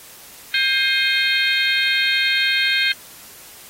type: harmonic tone with a mistuned harmonic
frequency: 530 Hz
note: C5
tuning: 22 cents sharp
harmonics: 3 / 4 / 5 / 6 / 7 / 8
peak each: -21 / -22 / -23 / -24 / -24 / -25 dBFS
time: 0.54-2.92 s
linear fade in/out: 2 ms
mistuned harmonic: 5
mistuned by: -100 cents
effects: white hiss -42 dBFS RMS until 3.69 s + AAC 48 kbps